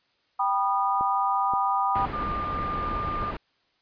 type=chord; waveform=sine; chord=G augmented; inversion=none; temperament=just; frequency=784 / 980 / 1225 Hz; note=G5 / B5 / D#6; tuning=0 / -14 / -27 cents; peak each=-26 dBFS; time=0.39-2.06 s; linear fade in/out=10 ms
type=click train; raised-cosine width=2 ms; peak=-24 dBFS; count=4; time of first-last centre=1.01-2.589 s; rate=1.9 Hz
type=low-pass noise; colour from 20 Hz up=pink; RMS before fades=-33 dBFS; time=1.95-3.37 s; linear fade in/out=5 ms; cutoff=1800 Hz; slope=12 dB/octave
type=tone; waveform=sine; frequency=1200 Hz; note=D6; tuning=37 cents sharp; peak=-28 dBFS; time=2.13-3.31 s; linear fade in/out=5 ms
effects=white hiss -68 dBFS RMS until 3.81 s + resampled to 11025 Hz